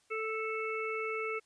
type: harmonic tone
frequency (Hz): 440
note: A4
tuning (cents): 0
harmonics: 1 / 3 / 5 / 6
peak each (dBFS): -36 / -39 / -39 / -43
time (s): 0.1-1.4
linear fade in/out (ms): 20
effects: white hiss -70 dBFS RMS until 1.45 s + resampled to 22050 Hz